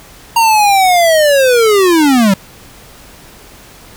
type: linear sweep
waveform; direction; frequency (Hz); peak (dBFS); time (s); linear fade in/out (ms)
square; down; 932.3 to 185; -7; 0.36-2.34; 5
effects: pink hiss -38 dBFS RMS until 3.96 s